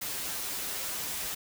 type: noise with comb filter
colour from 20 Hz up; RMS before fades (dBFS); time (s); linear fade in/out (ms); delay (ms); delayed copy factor
white; -35; 0.01-1.35; 10; 8.6; -0.8
effects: none